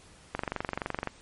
click train, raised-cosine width 0.5 ms, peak -15 dBFS, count 18, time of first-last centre 0.35-1.073 s, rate 23.5 Hz, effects pink hiss -55 dBFS RMS until 1.21 s + MP3 48 kbps

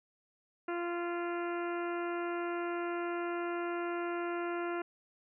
harmonic tone, 346.1 Hz, F4, 16 cents flat, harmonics 1 / 2 / 3 / 4 / 5 / 6 / 7 / 8, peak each -35 / -41 / -44 / -42 / -49 / -51 / -52 / -53 dBFS, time 0.68-4.82 s, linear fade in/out 5 ms, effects none

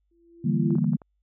sine tone with exponential growth, 338.5 Hz, E4, 46 cents sharp, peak -24 dBFS, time 0.11-0.76 s, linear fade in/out 5 ms, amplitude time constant 140 ms
sine chord, E half-diminished seventh, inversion third, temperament equal, 146.83 / 164.81 / 196 / 233.1 Hz, D3 / E3 / G3 / Bb3, 0 / 0 / 0 / 0 cents, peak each -26 dBFS, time 0.44-0.97 s, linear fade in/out 10 ms
clicks, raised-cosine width 1 ms, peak -31 dBFS, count 6, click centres 0.706 / 0.754 / 0.784 / 0.843 / 0.934 / 1.018 s
effects added 50 Hz sine -69 dBFS peak until 1.22 s

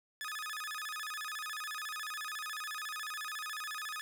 sawtooth tone with vibrato, 1469 Hz, F#6, 13 cents flat, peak -35 dBFS, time 0.21-4.01 s, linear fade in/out 0 ms, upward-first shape square, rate 14 Hz, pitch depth 280 cents each way, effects none

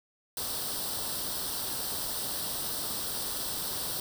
white noise with comb filter, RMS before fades -34 dBFS, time 0.37-4 s, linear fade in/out 2 ms, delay 0.22 ms, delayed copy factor +0.7, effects none

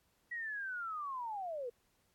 sine linear sweep, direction down, 1933 to 460 Hz, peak -38 dBFS, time 0.31-1.7 s, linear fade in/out 10 ms, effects pink hiss -75 dBFS RMS until 2.14 s + AAC 64 kbps

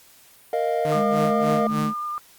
triangle chord, Bb suspended fourth, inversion none, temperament just, 466.2 / 621.6 / 699.2 Hz, Bb4 / Eb5 / F5, 0 / -2 / +2 cents, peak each -23 dBFS, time 0.53-1.67 s, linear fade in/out 2 ms
sawtooth tone with tremolo, 152 Hz, D#3, 40 cents flat, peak -20 dBFS, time 0.85-1.96 s, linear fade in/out 0 ms, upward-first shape sine, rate 3.4 Hz, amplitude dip 100%
sine tone with vibrato, 1205 Hz, D6, 44 cents sharp, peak -26 dBFS, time 0.92-2.18 s, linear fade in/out 0 ms, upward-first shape sine, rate 9.1 Hz, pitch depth 10 cents each way
sine tone with pitch glide, 207.6 to 216.9 Hz, G#3 to A3, 0 to -25 cents, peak -23 dBFS, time 0.93-1.94 s, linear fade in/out 50 ms, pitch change +75 cents, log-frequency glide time 1.26-1.38 s
effects white hiss -52 dBFS RMS until 2.38 s + Opus 48 kbps

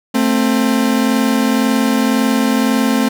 40% pulse tone pair together, 221.2 / 263.1 Hz, A3 / C4, +9 / +10 cents, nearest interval minor third, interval 301 cents, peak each -14 dBFS, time 0.14-3.09 s, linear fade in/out 10 ms, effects none

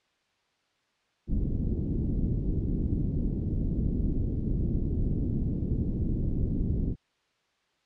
pink low-pass noise, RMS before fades -28 dBFS, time 1.27-6.96 s, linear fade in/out 50 ms, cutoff 310 Hz, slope 24 dB/octave, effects white hiss -71 dBFS RMS until 7.85 s + low-pass 4000 Hz 12 dB/octave

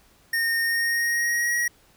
square tone with pitch glide, 1839 to 1901.7 Hz, A#6 to A#6, -24 to +34 cents, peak -22 dBFS, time 0.33-1.68 s, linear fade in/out 5 ms, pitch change +58 cents, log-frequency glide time 0.63-1.55 s, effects pink hiss -58 dBFS RMS until 1.96 s

